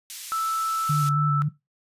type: band-pass noise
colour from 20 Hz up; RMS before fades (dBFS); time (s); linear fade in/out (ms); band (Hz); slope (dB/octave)
white; -38; 0.1-1.09; 0; 2700 to 12000; 12
type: tone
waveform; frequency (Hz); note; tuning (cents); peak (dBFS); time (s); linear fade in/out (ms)
sine; 1318.5; E6; 0; -23; 0.32-1.42; 0
type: tone with vibrato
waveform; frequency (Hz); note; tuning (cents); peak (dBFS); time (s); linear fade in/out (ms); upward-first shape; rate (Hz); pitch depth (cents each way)
sine; 146.4; D3; -5; -20; 0.89-1.49; 10; square; 3.7; 27
effects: noise-tail reverb RT60 0.2 s tail -17 dB re dry + resampled to 32000 Hz